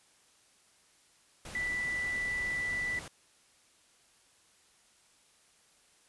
sine tone in noise, 1975.5 Hz, B6, in tune, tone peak -31 dBFS, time 1.55-2.99 s, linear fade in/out 2 ms, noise pink, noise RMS -45 dBFS, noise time 1.45-3.08 s, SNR +11 dB, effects white hiss -65 dBFS RMS until 6.08 s + resampled to 24000 Hz

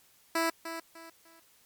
10% pulse tone with echo, 329.6 Hz, E4, in tune, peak -18 dBFS, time 0.35-0.5 s, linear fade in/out 5 ms, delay 300 ms, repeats 3, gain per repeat -10 dB, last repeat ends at 1.4 s, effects white hiss -63 dBFS RMS until 1.65 s + MP3 96 kbps

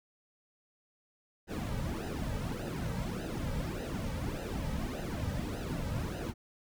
brown noise with flanger, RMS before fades -36 dBFS, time 1.47-6.34 s, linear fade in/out 50 ms, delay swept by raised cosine 0.88 to 2.88 ms, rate 1.7 Hz, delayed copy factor -0.8, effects none

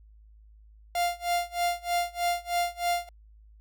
45% pulse tone with tremolo, 698.5 Hz, F5, in tune, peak -23 dBFS, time 0.95-3.09 s, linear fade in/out 2 ms, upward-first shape sine, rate 3.2 Hz, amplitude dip 95%, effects added 53 Hz sine -51 dBFS peak until 3.6 s

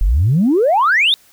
sine exponential sweep, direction up, 38.89 to 3798 Hz, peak -9 dBFS, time 0.01-1.14 s, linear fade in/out 0 ms, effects tanh soft clip ceiling -6 dBFS + white hiss -50 dBFS RMS until 1.32 s

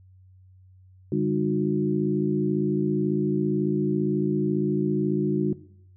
sine tone cluster, 145.5 / 200 / 305.6 / 363.6 Hz, D3 / G3 / D#4 / F#4, -16 / +35 / -31 / -30 cents, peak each -27 dBFS, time 1.12-5.53 s, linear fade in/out 2 ms, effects noise-tail reverb RT60 0.7 s tail -18 dB re dry + added 93 Hz sine -50 dBFS peak until 5.96 s

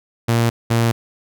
sawtooth tone pair in turn, 116.54 / 116.09 Hz, A#2 / A#2, 0 / -7 cents, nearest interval unison, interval 7 cents, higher first, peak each -10 dBFS, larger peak neither, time 0.28-0.5 / 0.7-0.92 s, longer neither, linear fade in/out 10 ms, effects none

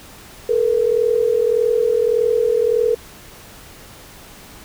sine tone pair together, 437.3 / 479 Hz, A4 / A#4, -11 / +47 cents, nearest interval major second, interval 158 cents, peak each -17 / -16 dBFS, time 0.49-2.95 s, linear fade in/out 5 ms, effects pink hiss -41 dBFS RMS until 4.64 s

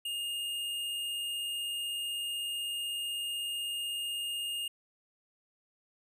square tone, 2834 Hz, F7, 25 cents sharp, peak -34 dBFS, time 0.05-4.68 s, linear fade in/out 5 ms, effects resampled to 32000 Hz

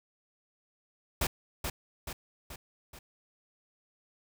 pink noise with echo, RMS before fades -29 dBFS, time 1.21-1.27 s, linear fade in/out 5 ms, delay 430 ms, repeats 4, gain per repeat -5 dB, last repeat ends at 2.99 s, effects none

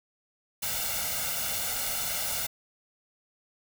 white noise with comb filter, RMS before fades -31 dBFS, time 0.62-2.47 s, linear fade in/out 10 ms, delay 1.4 ms, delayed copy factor +0.8, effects none

